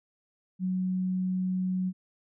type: tone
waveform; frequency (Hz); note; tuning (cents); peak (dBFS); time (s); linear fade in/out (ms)
sine; 185; F#3; 0; -26; 0.59-1.93; 50
effects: none